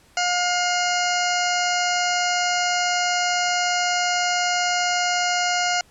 harmonic tone with a mistuned harmonic, 714 Hz, F5, 38 cents sharp, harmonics 1 / 2 / 3 / 4 / 6 / 7 / 8 / 9 / 10, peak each -23 / -26 / -28 / -29 / -31 / -31 / -32 / -33 / -33 dBFS, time 0.17-5.81 s, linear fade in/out 2 ms, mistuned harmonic 3, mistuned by -20 cents, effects pink hiss -55 dBFS RMS until 5.9 s + low-pass 11000 Hz 12 dB/octave

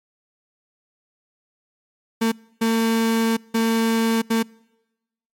35% pulse tone bursts at uneven times, 226.3 Hz, A3, 49 cents sharp, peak -15 dBFS, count 4, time 2.21-2.32 / 2.61-3.37 / 3.54-4.22 / 4.3-4.43 s, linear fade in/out 10 ms, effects noise-tail reverb RT60 1.0 s tail -26 dB re dry + MP3 64 kbps

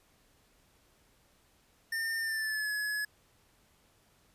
square tone with pitch glide, 1809 to 1697.6 Hz, A6 to G#6, +48 to +38 cents, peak -32 dBFS, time 1.92-3.05 s, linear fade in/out 5 ms, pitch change -110 cents, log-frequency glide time 2.2-2.71 s, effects pink hiss -67 dBFS RMS until 4.34 s + resampled to 32000 Hz

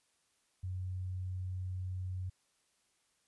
sine tone, 92.3 Hz, F#2, 4 cents flat, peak -36 dBFS, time 0.63-2.3 s, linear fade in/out 10 ms, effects white hiss -75 dBFS RMS until 3.27 s + resampled to 24000 Hz

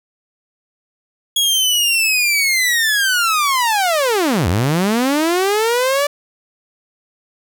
sawtooth linear two-way sweep, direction down then up, 3338 to 78.9 to 585 Hz, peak -10 dBFS, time 1.36-6.07 s, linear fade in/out 5 ms, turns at 4.48 s, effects none

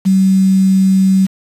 sine tone with quantisation, 190.9 Hz, G3, 46 cents flat, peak -7 dBFS, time 0.05-1.27 s, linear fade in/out 20 ms, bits 5, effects resampled to 32000 Hz

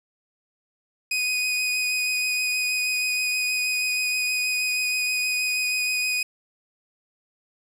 sawtooth tone with vibrato, 2492 Hz, D#7, 2 cents sharp, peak -19 dBFS, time 1.11-6.23 s, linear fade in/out 5 ms, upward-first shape sine, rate 6.3 Hz, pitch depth 11 cents each way, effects low-pass 12000 Hz 12 dB/octave + 8-bit

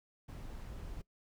brown noise, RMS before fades -45 dBFS, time 0.28-1.02 s, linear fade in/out 10 ms, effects noise-tail reverb RT60 0.1 s tail -22 dB re dry

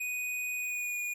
square tone with pitch glide, 2485 to 2445 Hz, D#7 to D#7, -3 to -31 cents, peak -33 dBFS, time 0-1.14 s, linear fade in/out 10 ms, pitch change -28 cents, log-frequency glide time 0.56-1 s, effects none

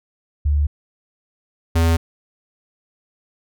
sine / square tone pair in turn, 73 / 82.79 Hz, D2 / E2, -10 / +8 cents, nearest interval major second, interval 218 cents, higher second, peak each -14 dBFS, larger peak neither, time 0.45-0.67 / 1.75-1.97 s, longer neither, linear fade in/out 10 ms, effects none

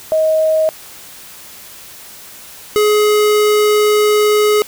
sine / square tone pair in turn, 631 / 421.1 Hz, D#5 / G#4, +24 / +24 cents, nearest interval perfect fifth, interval 700 cents, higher first, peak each -10 dBFS, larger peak neither, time 0.12-0.69 / 2.76-4.62 s, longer second, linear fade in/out 0 ms, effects white hiss -36 dBFS RMS until 4.67 s

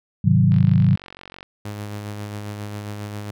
sine chord, Ab dominant seventh, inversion none, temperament equal, 103.83 / 130.81 / 155.56 / 185 Hz, Ab2 / C3 / Eb3 / Gb3, 0 / 0 / 0 / 0 cents, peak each -18 dBFS, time 0.24-0.96 s, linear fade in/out 10 ms
click train, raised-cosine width 0.3 ms, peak -22 dBFS, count 43, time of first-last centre 0.52-1.429 s, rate 46.2 Hz
sawtooth tone with tremolo, 103.83 Hz, G#2, in tune, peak -24 dBFS, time 1.65-3.31 s, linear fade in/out 5 ms, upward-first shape sine, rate 7.4 Hz, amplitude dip 30%
effects none

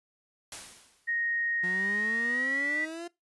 white noise with exponential decay, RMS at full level -38 dBFS, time 0.52-1.21 s, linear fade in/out 2 ms, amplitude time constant 150 ms
sine tone with pitch glide, 1867 to 1962.1 Hz, A#6 to B6, +2 to -12 cents, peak -27 dBFS, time 1.07-2.86 s, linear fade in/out 20 ms, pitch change +86 cents, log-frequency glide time 2.27-2.61 s
30% pulse exponential sweep, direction up, 177 to 349.2 Hz, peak -34 dBFS, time 1.63-3.08 s, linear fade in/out 10 ms
effects noise-tail reverb RT60 0.2 s tail -22 dB re dry + resampled to 24000 Hz

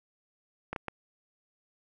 clicks, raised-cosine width 0.5 ms, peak -19 dBFS, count 3, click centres 0.73 / 0.762 / 0.883 s, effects none

